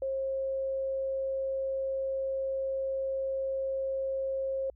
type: tone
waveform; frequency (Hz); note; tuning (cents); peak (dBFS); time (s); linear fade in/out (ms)
sine; 536; C5; +42; -29; 0.02-4.7; 2
effects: added 60 Hz sine -56 dBFS peak until 4.75 s